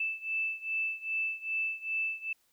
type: beating tone pair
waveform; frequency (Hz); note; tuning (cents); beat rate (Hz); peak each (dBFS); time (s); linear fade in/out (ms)
sine; 2637 / 2639.5; E7 / E7; 0 / +2; 2.5; -33 / -35; 0-2.33; 5
effects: white hiss -71 dBFS RMS until 2.52 s